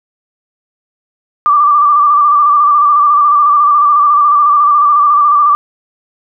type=tone with vibrato; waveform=sine; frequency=1174.7 Hz; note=D6; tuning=in tune; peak=-5 dBFS; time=1.46-5.55 s; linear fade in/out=0 ms; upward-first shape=square; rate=14 Hz; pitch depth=35 cents each way; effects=none